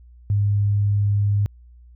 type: tone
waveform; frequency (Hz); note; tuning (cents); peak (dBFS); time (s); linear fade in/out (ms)
sine; 102.1; G#2; -29; -16; 0.3-1.46; 0
effects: added 60 Hz sine -44 dBFS peak until 1.95 s